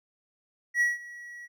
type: tone with ADSR envelope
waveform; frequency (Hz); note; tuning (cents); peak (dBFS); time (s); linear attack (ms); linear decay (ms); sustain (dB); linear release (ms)
triangle; 1924; B6; -46; -18; 0.74-1.48; 68; 170; -21; 34
effects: none